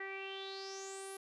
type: tone with low-pass filter sweep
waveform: sawtooth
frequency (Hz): 388.2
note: G4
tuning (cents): -17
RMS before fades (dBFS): -45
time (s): 0-1.17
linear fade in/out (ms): 5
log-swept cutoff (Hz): 1900 to 11000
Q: 7.9
effects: none